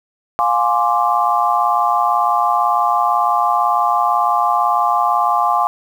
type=tone cluster; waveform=sine; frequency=706 / 832 / 1051 / 1169 Hz; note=F5 / G#5 / C6 / D6; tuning=+19 / +3 / +7 / -8 cents; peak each=-18 dBFS; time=0.39-5.67 s; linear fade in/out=0 ms; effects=7-bit